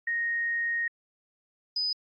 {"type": "tone pair in turn", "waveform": "sine", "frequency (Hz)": [1864.7, 4994], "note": ["A#6", "D#8"], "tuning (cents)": [0, 6], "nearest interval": "octave + perfect fourth", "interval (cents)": 1706, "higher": "second", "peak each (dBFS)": -26, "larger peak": "neither", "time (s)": [[0.07, 0.88], [1.76, 1.93]], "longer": "first", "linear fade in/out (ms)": 5, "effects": ["AAC 64 kbps"]}